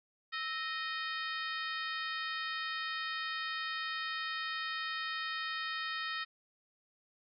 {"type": "harmonic tone with a mistuned harmonic", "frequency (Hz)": 620, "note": "D#5", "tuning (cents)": -6, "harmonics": [2, 3, 4, 5, 6, 7, 8], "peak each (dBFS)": [-41, -39, -46, -46, -45, -47, -51], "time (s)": [0.32, 6.25], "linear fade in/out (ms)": 20, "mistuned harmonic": 2, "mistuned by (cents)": 93, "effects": []}